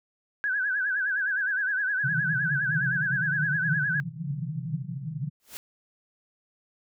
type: tone with vibrato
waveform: sine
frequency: 1586 Hz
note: G6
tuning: 20 cents sharp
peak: -24 dBFS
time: 0.44-4 s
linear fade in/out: 0 ms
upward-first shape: sine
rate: 9.7 Hz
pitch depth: 110 cents each way
type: band-pass noise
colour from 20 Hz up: pink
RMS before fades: -32 dBFS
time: 2.03-5.3 s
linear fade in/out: 20 ms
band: 130 to 170 Hz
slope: 96 dB/octave
type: noise with exponential growth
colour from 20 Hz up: white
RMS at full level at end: -35 dBFS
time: 5.4-5.57 s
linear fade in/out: 0 ms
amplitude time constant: 35 ms
effects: none